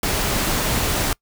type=noise; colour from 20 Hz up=pink; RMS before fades=-21 dBFS; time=0.03-1.13 s; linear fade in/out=2 ms; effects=noise-tail reverb RT60 0.1 s tail -25 dB re dry